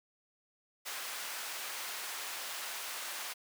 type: high-pass noise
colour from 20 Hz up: pink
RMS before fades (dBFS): -41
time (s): 0.85-3.34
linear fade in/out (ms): 20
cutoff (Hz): 1000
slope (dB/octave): 12
effects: none